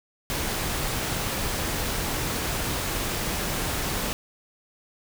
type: noise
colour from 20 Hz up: pink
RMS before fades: -28 dBFS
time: 0.3-4.13 s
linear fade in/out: 0 ms
effects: none